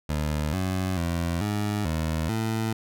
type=tone with pitch steps; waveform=20% pulse; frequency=75.6 / 93.5 / 84.9 / 104.1 / 79.8 / 111.4 Hz; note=D#2 / F#2 / F2 / G#2 / D#2 / A2; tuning=-49 / +19 / -48 / +5 / +44 / +22 cents; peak=-20 dBFS; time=0.09-2.73 s; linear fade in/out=5 ms; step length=440 ms; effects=none